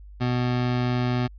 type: tone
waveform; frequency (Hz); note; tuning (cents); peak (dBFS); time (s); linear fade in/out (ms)
25% pulse; 123.8; B2; +5; -18; 0.2-1.28; 20
effects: added 50 Hz sine -41 dBFS peak until 1.38 s + resampled to 11025 Hz

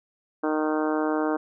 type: harmonic tone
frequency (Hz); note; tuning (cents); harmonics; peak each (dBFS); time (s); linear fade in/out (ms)
154.4; D#3; -13; 2 / 3 / 4 / 5 / 6 / 7 / 8 / 9 / 10; -25 / -29 / -31 / -33 / -35 / -36 / -37 / -38 / -39; 0.43-1.37; 10
effects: none

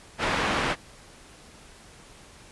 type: low-pass noise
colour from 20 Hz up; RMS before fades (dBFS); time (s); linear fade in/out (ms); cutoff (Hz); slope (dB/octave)
white; -26; 0.18-0.76; 50; 1900; 12
effects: pink hiss -50 dBFS RMS until 2.51 s + resampled to 24000 Hz

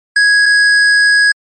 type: tone pair in turn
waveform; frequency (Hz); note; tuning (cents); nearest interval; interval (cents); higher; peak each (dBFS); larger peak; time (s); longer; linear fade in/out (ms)
square; 1661.2 / 1661.2; G#6 / G#6; 0 / 0; unison; 0; neither; -7; neither; 0.16-0.46 / 0.46-1.32; second; 5
effects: MP3 32 kbps

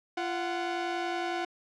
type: tone pair together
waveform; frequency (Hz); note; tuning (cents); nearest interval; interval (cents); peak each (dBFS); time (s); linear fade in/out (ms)
sawtooth; 344.7 / 740.2; F4 / F#5; -23 / 0; octave + minor second; 1323; -29 / -29; 0.17-1.45; 5
effects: low-pass 4000 Hz 12 dB/octave

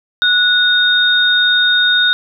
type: tone pair together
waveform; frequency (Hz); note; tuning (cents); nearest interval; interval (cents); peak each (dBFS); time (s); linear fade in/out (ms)
sine; 1468 / 3699; F#6 / A#7; -14 / -14; octave + major third; 1600; -12; 0.22-2.13; 0
effects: none

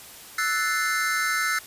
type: chord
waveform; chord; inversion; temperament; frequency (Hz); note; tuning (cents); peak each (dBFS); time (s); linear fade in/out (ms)
square; F# half-diminished seventh; third; equal; 1318.5 / 1480 / 1760 / 2093; E6 / F#6 / A6 / C7; 0 / 0 / 0 / 0; -29; 0.38-1.59; 5
effects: white hiss -44 dBFS RMS until 1.66 s + resampled to 32000 Hz

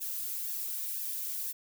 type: noise with flanger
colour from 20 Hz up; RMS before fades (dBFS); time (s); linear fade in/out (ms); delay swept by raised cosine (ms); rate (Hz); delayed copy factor
violet; -36; 0-1.53; 20; 1.1 to 3.8; 2; +1
effects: none

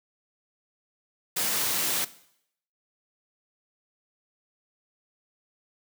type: high-pass noise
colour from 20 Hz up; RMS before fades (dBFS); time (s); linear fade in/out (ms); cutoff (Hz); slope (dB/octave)
white; -27; 1.36-2.05; 10; 120; 48
effects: noise-tail reverb RT60 0.7 s tail -17 dB re dry

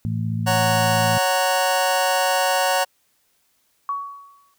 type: harmonic tone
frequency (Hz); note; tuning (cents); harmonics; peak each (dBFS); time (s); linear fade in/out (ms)
55.4; A1; +13; 2 / 3 / 4; -23 / -27 / -29; 0.05-1.18; 0
type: chord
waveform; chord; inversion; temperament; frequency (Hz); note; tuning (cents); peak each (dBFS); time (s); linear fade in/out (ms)
sawtooth; F# major; second; just; 555 / 740 / 925; C#5 / F#5 / A#5; +2 / 0 / -14; -18 / -17 / -20; 0.46-2.85; 20
type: tone with exponential decay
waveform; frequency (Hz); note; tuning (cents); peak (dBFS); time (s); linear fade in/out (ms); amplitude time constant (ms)
sine; 1124; C#6; +24; -20; 3.89-4.54; 1; 140
effects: white hiss -65 dBFS RMS until 4.58 s

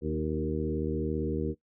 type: harmonic tone with a mistuned harmonic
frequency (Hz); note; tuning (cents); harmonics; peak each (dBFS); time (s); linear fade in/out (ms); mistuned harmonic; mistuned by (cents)
77.78; D#2; 0; 1 / 2 / 3 / 4 / 5 / 6; -35 / -35 / -35 / -35 / -35 / -35; 0.01-1.55; 50; 5; -16
effects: noise-tail reverb RT60 0.1 s tail -18 dB re dry

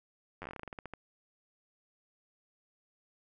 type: slowing click train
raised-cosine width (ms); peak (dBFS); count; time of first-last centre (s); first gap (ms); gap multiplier
0.5; -27; 16; 0.42-0.937; 10; 1.16
effects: none

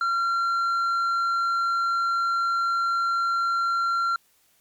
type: tone with tanh clipping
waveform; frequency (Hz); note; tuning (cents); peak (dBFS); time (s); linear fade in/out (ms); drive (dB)
sine; 1372; F6; -31; -22; 0.01-4.16; 2; 5
effects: white hiss -63 dBFS RMS until 4.6 s + MP3 96 kbps

